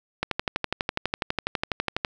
click train, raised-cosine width 0.3 ms, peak -8 dBFS, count 23, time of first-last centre 0.23-2.048 s, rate 12.1 Hz, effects none

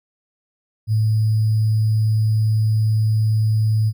sine tone with sample-and-hold, 108.8 Hz, A2, 19 cents flat, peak -14 dBFS, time 0.87-3.93 s, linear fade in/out 50 ms, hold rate 4900 Hz, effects none

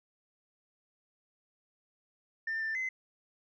sine tone with pitch steps, 1795 / 1781 / 2050 Hz, A6 / A6 / C7, +34 / +21 / -36 cents, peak -30 dBFS, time 2.47-2.89 s, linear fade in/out 5 ms, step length 140 ms, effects tanh soft clip ceiling -29 dBFS

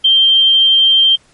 sine tone, 3154 Hz, G7, 10 cents sharp, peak -6 dBFS, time 0.04-1.16 s, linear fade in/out 10 ms, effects pink hiss -51 dBFS RMS until 1.33 s + MP3 48 kbps

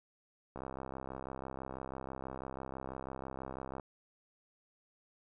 click train, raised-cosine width 1 ms, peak -28 dBFS, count 215, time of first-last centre 0.56-3.798 s, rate 66.1 Hz, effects none

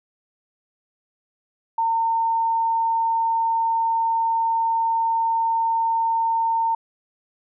sine tone, 910 Hz, A#5, 42 cents flat, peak -18 dBFS, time 1.78-6.75 s, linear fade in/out 5 ms, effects none

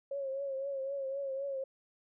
sine tone with vibrato, 546 Hz, C#5, 26 cents flat, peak -34 dBFS, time 0.11-1.64 s, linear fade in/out 5 ms, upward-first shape triangle, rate 3.9 Hz, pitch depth 59 cents each way, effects none

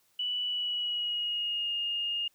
sine tone with pitch glide, 2960 to 2838 Hz, F#7 to F7, 0 to +27 cents, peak -29 dBFS, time 0.19-2.28 s, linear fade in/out 5 ms, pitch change -73 cents, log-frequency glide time 0.44-1.73 s, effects white hiss -69 dBFS RMS until 2.34 s

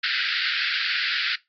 pink band-pass noise, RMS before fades -25 dBFS, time 0.03-1.36 s, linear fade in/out 10 ms, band 1400 to 4900 Hz, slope 96 dB/octave, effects noise-tail reverb RT60 0.2 s tail -20 dB re dry + AAC 64 kbps

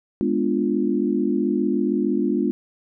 sine chord, G# diminished seventh, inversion none, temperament equal, 207.7 / 246.9 / 293.7 / 349.2 Hz, G#3 / B3 / D4 / F4, 0 / 0 / 0 / 0 cents, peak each -24 dBFS, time 0.21-2.51 s, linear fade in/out 0 ms, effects none

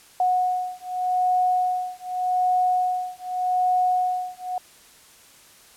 sine beating tone pair, 731 / 731.84 Hz, F#5 / F#5, -21 / -19 cents, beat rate 0.84 Hz, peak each -23 dBFS, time 0.2-4.58 s, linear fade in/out 2 ms, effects white hiss -51 dBFS RMS until 5.76 s + low-pass 12000 Hz 12 dB/octave

